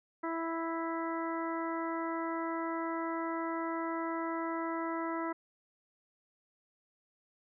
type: harmonic tone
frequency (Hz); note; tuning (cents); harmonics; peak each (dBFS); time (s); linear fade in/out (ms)
329.6; E4; 0; 1 / 2 / 3 / 4 / 5 / 6; -36 / -41 / -39 / -41 / -49 / -46; 0.23-5.33; 10
effects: none